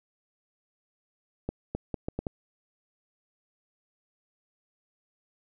accelerating click train, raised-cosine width 2 ms, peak -17 dBFS, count 6, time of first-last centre 1.49-2.268 s, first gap 260 ms, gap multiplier 0.74, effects none

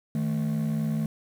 triangle tone pair together, 155.56 / 219.7 Hz, D#3 / A3, 0 / -2 cents, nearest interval tritone, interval 598 cents, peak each -24 dBFS, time 0.15-1.06 s, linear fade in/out 2 ms, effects tanh soft clip ceiling -20 dBFS + 8-bit

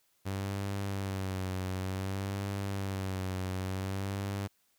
sawtooth tone with vibrato, 96.2 Hz, G2, 32 cents flat, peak -29 dBFS, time 0.25-4.48 s, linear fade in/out 20 ms, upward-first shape sine, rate 0.55 Hz, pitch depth 56 cents each way, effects white hiss -72 dBFS RMS until 4.78 s

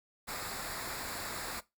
pink noise with comb filter, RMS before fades -40 dBFS, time 0.27-1.61 s, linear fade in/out 20 ms, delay 0.33 ms, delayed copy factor -0.65, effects noise-tail reverb RT60 0.2 s tail -18 dB re dry

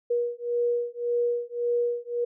sine beating tone pair, 478.1 / 479.9 Hz, A#4 / B4, +44 / -50 cents, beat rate 1.8 Hz, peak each -27 dBFS, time 0.1-2.25 s, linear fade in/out 10 ms, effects none

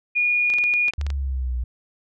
sine tone, 2441 Hz, D#7, 34 cents flat, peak -17 dBFS, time 0.15-0.91 s, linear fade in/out 20 ms
clicks, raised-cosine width 0.2 ms, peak -17 dBFS, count 10, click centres 0.501 / 0.538 / 0.585 / 0.639 / 0.738 / 0.883 / 0.936 / 1.013 / 1.066 / 1.103 s
sine exponential sweep, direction down, 73 to 60 Hz, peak -22 dBFS, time 0.98-1.64 s, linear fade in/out 5 ms
effects none

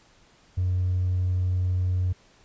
sine tone with hard clipping, 91.2 Hz, F#2, 24 cents flat, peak -22 dBFS, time 0.57-2.13 s, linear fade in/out 10 ms, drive 1 dB, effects pink hiss -58 dBFS RMS until 2.44 s + resampled to 16000 Hz

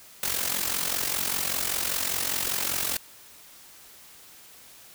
white noise with amplitude modulation, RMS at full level -25 dBFS, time 0.23-2.97 s, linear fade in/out 2 ms, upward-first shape sine, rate 45.1 Hz, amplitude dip 70%, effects white hiss -50 dBFS RMS until 4.94 s

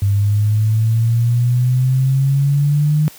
sine exponential sweep, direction up, 99.1 to 153.4 Hz, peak -11 dBFS, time 0.02-3.08 s, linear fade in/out 0 ms, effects white hiss -41 dBFS RMS until 3.18 s + high-pass 60 Hz 12 dB/octave

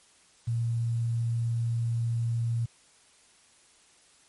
sine tone with quantisation, 116.54 Hz, A#2, in tune, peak -25 dBFS, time 0.47-2.66 s, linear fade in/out 10 ms, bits 9, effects white hiss -60 dBFS RMS until 4.28 s + MP3 48 kbps

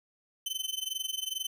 sawtooth tone with amplitude modulation, 3061 Hz, G7, 42 cents flat, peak -26 dBFS, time 0.46-1.47 s, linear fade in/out 5 ms, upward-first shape sine, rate 22.3 Hz, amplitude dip 90%, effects none

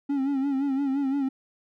triangle tone with vibrato, 274.4 Hz, C#4, 17 cents flat, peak -21 dBFS, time 0.09-1.29 s, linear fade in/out 10 ms, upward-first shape sine, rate 5.8 Hz, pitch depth 70 cents each way, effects none

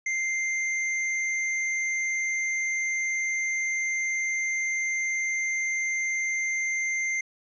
square tone, 2093 Hz, C7, in tune, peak -26 dBFS, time 0.06-7.21 s, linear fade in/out 5 ms, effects resampled to 16000 Hz

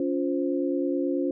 sine tone cluster, 280 / 349.3 / 523 Hz, C#4 / F4 / C5, +18 / 0 / -1 cents, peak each -26 / -28 / -31 dBFS, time 0-1.31 s, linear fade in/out 2 ms, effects none

